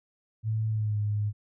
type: tone with pitch glide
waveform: sine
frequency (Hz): 109.9 to 104.45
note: A2 to G#2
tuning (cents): -2 to +10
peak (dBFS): -25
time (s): 0.43-1.33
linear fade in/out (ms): 50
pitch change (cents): -88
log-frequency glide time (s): 0.69-0.98
effects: none